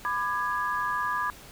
sine chord, G# diminished, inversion first, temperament just, 996.7 / 1196.1 / 1661.2 Hz, B5 / D6 / G#6, +16 / +31 / 0 cents, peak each -30 / -30 / -31 dBFS, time 0.05-1.3 s, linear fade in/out 0 ms, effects pink hiss -48 dBFS RMS until 1.51 s

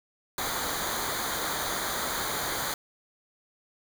pink noise with comb filter, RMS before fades -31 dBFS, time 0.38-2.74 s, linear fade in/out 2 ms, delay 0.37 ms, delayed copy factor -0.8, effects none

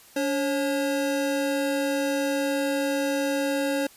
square tone pair together, 285 / 544 Hz, C#4 / C#5, +48 / -33 cents, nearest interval major seventh, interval 1119 cents, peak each -27 dBFS, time 0.16-3.87 s, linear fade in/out 5 ms, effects white hiss -52 dBFS RMS until 3.96 s + resampled to 32000 Hz

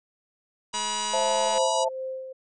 harmonic tone, 969 Hz, B5, 33 cents flat, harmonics 1 / 3 / 4 / 5 / 6 / 7 / 8 / 9, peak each -30 / -35 / -36 / -37 / -38 / -38 / -39 / -40 dBFS, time 0.73-1.85 s, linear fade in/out 20 ms
click train, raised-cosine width 0.3 ms, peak -21 dBFS, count 179, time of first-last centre 0.74-1.58 s, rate 212 Hz
sine chord, A minor, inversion first, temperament just, 528 / 660 / 880 Hz, C5 / E5 / A5, +16 / +2 / 0 cents, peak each -27 dBFS, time 1.13-1.89 s, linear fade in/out 10 ms
sine tone with tremolo, 523.3 Hz, C5, in tune, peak -29 dBFS, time 1.46-2.33 s, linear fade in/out 10 ms, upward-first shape sine, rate 2.1 Hz, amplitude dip 55%
effects none

